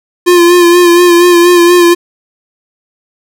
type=tone with vibrato; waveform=square; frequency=349.2 Hz; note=F4; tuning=in tune; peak=-3 dBFS; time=0.26-1.95 s; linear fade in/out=20 ms; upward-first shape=sine; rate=4.2 Hz; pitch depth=34 cents each way; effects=none